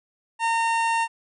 harmonic tone with a mistuned harmonic, 915 Hz, A#5, 32 cents flat, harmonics 1 / 2 / 3 / 4 / 5 / 6 / 7 / 8 / 9 / 10, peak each -21 / -29 / -29 / -42 / -45 / -44 / -48 / -47 / -46 / -41 dBFS, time 0.39-1.08 s, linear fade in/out 50 ms, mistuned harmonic 5, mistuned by -56 cents, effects none

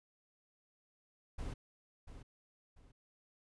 brown noise with echo, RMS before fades -41 dBFS, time 1.38-1.54 s, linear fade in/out 10 ms, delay 690 ms, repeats 2, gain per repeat -10 dB, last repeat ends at 2.92 s, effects resampled to 24000 Hz

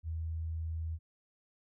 sine tone, 81 Hz, E2, 30 cents flat, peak -34 dBFS, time 0.03-0.99 s, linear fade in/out 50 ms, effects none

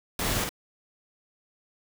pink noise with echo, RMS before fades -29 dBFS, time 0.19-0.44 s, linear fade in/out 2 ms, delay 52 ms, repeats 1, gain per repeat -3 dB, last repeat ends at 0.492 s, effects none

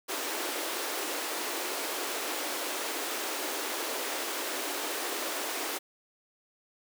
pink high-pass noise, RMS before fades -34 dBFS, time 0.08-5.79 s, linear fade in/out 20 ms, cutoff 290 Hz, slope 48 dB/octave, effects none

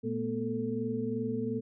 sine tone cluster, 118 / 221.3 / 244.1 / 442 Hz, A#2 / A3 / B3 / A4, +22 / +10 / -20 / +8 cents, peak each -39 / -36 / -34 / -35 dBFS, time 0.03-1.61 s, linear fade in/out 20 ms, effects none

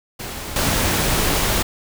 pink noise with level steps, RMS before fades -30 / -19 dBFS, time 0.19-1.63 s, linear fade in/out 10 ms, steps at 0.56 s, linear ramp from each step 2 ms, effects none

